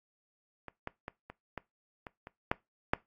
clicks, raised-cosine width 0.5 ms, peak -28 / -21 / -24 / -29 / -22 / -27 / -29 / -12 / -10 dBFS, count 9, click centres 0.683 / 0.874 / 1.081 / 1.3 / 1.577 / 2.068 / 2.271 / 2.515 / 2.935 s, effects noise-tail reverb RT60 0.2 s tail -21 dB re dry + AAC 48 kbps

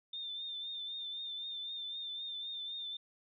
sine tone with vibrato, 3595 Hz, A7, 36 cents sharp, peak -39 dBFS, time 0.13-2.97 s, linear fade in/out 5 ms, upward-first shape triangle, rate 3.9 Hz, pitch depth 51 cents each way, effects none

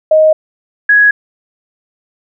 sine tone pair in turn, 625 / 1668.5 Hz, D#5 / G#6, +8 / +8 cents, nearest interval octave + perfect fourth, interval 1700 cents, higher second, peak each -4 dBFS, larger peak neither, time 0.11-0.33 / 0.89-1.11 s, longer neither, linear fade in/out 5 ms, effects none

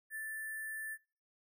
sine tone with sample-and-hold, 1760 Hz, A6, in tune, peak -39 dBFS, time 0.1-0.98 s, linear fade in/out 50 ms, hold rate 11025 Hz, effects noise-tail reverb RT60 0.4 s tail -24 dB re dry

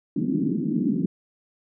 white band-pass noise, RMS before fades -24 dBFS, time 0.16-1.06 s, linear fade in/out 5 ms, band 160 to 310 Hz, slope 48 dB/octave, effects none

